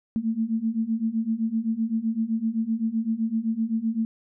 sine beating tone pair, 220 / 227.8 Hz, A3 / A#3, 0 / -40 cents, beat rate 7.8 Hz, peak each -27 / -25 dBFS, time 0.16-4.05 s, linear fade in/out 0 ms, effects none

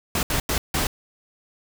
pink noise bursts at uneven times, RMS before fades -23 dBFS, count 4, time 0.15-0.23 / 0.3-0.4 / 0.49-0.58 / 0.74-0.87 s, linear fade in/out 2 ms, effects none

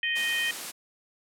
harmonic tone, 622.3 Hz, D#5, in tune, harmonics 3 / 4 / 5, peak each -28 / -31 / -31 dBFS, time 0.03-0.51 s, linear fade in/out 2 ms
white high-pass noise, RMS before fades -36 dBFS, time 0.15-0.72 s, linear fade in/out 20 ms, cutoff 200 Hz, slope 12 dB/octave
effects low-pass 12000 Hz 12 dB/octave

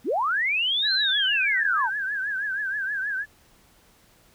sine linear two-way sweep, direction up then down, 189.1 to 4189 to 793 Hz, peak -21 dBFS, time 0.04-1.9 s, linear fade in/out 50 ms, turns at 0.93 s
sine tone with vibrato, 1616 Hz, G#6, 48 cents flat, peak -25 dBFS, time 0.82-3.26 s, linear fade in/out 50 ms, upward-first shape triangle, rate 6.3 Hz, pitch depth 130 cents each way
effects pink hiss -58 dBFS RMS until 4.34 s

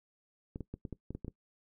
clicks, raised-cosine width 3 ms, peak -27 dBFS, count 9, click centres 0.559 / 0.607 / 0.74 / 0.852 / 0.927 / 1.106 / 1.15 / 1.247 / 1.281 s, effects noise-tail reverb RT60 0.1 s tail -19 dB re dry

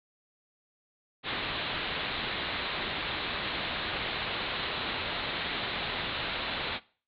white low-pass noise, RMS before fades -34 dBFS, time 1.23-6.8 s, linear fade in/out 50 ms, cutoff 4100 Hz, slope 96 dB/octave, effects noise-tail reverb RT60 0.4 s tail -20 dB re dry

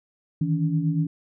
sine tone cluster, 152.7 / 161.2 / 284.7 Hz, D#3 / E3 / C#4, -32 / -38 / +46 cents, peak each -28 / -22 / -28 dBFS, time 0.41-1.07 s, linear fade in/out 5 ms, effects none

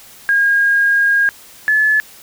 sine tone pair in turn, 1626 / 1722.7 Hz, G#6 / A6, -37 / -37 cents, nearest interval minor second, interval 100 cents, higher second, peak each -10 dBFS, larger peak neither, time 0.29-1.29 / 1.68-2 s, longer first, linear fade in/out 0 ms, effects white hiss -41 dBFS RMS until 2.22 s

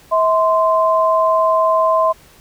sine tone pair together, 645 / 1038.8 Hz, E5 / C6, -38 / -13 cents, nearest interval minor sixth, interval 825 cents, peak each -14 dBFS, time 0.11-2.13 s, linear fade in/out 20 ms, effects pink hiss -47 dBFS RMS until 2.4 s

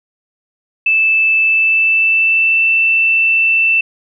sine tone with pitch glide, 2634 to 2665 Hz, E7 to E7, -2 to +18 cents, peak -9 dBFS, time 0.86-3.81 s, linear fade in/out 5 ms, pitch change +20 cents, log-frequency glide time 1.41-2.64 s, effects none

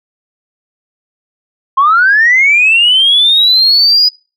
sine linear sweep, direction up, 1046.5 to 4978 Hz, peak -4 dBFS, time 1.77-4.09 s, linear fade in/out 10 ms, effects noise-tail reverb RT60 0.3 s tail -24 dB re dry + tanh soft clip ceiling 0 dBFS

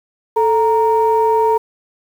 sine tone pair together, 440 / 932.3 Hz, A4 / A#5, 0 / 0 cents, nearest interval octave + minor second, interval 1300 cents, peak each -13 dBFS, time 0.36-1.58 s, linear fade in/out 10 ms, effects tanh soft clip ceiling -4 dBFS + 7-bit

